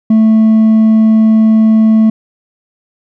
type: tone with hard clipping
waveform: sine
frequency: 220 Hz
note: A3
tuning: in tune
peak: -5 dBFS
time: 0.1-2.1 s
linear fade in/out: 5 ms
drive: 2 dB
effects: none